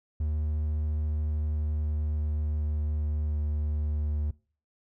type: tone with pitch glide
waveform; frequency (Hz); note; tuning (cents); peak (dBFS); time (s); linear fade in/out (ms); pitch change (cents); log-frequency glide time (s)
triangle; 76.2 to 74.93; D#2 to D2; -36 to +35; -24; 0.2-4.31; 5; -29; 0.95-3.97
effects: noise-tail reverb RT60 0.4 s tail -22 dB re dry